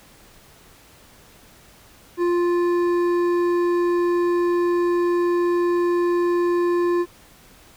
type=tone with hard clipping; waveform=sine; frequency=349.2 Hz; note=F4; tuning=in tune; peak=-19 dBFS; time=2.17-7.06 s; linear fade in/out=50 ms; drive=9 dB; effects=pink hiss -50 dBFS RMS until 7.76 s